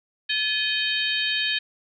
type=harmonic tone with a mistuned harmonic; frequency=622.3 Hz; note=D#5; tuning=in tune; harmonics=3 / 4 / 5 / 6 / 7; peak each=-28 / -29 / -27 / -29 / -32 dBFS; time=0.29-1.59 s; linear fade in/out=10 ms; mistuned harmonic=3; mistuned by=-140 cents; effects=none